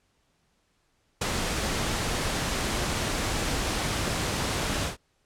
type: noise with ADSR envelope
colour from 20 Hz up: pink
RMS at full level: -24 dBFS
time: 1.21-4.97 s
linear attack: 9 ms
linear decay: 15 ms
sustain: -4 dB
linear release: 130 ms
effects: pink hiss -70 dBFS RMS until 5.25 s + low-pass 9000 Hz 12 dB/octave